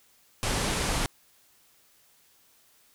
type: low-pass noise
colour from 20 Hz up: pink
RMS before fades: -28 dBFS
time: 0.43-1.06 s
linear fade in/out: 0 ms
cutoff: 11000 Hz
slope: 48 dB/octave
effects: white hiss -62 dBFS RMS until 2.94 s